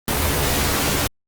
pink noise with comb filter, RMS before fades -20 dBFS, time 0.08-1.07 s, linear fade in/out 0 ms, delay 14 ms, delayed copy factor +0.75, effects Opus 24 kbps

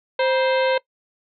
harmonic tone with a mistuned harmonic, 523.3 Hz, C5, in tune, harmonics 1 / 2 / 3 / 4 / 5 / 6 / 7 / 8, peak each -18 / -24 / -28 / -30 / -32 / -34 / -35 / -36 dBFS, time 0.19-0.78 s, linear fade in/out 5 ms, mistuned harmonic 2, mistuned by -150 cents, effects noise-tail reverb RT60 0.1 s tail -21 dB re dry

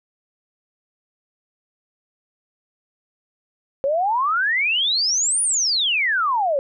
sine exponential two-way sweep, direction up then down, 530 to 9800 to 530 Hz, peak -17 dBFS, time 3.84-6.59 s, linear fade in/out 0 ms, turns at 5.42 s, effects none

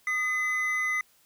triangle tone pair together, 1231.5 / 2026 Hz, D#6 / B6, -18 / +44 cents, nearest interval major sixth, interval 862 cents, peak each -33 / -24 dBFS, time 0.07-1.01 s, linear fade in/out 2 ms, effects white hiss -63 dBFS RMS until 1.25 s

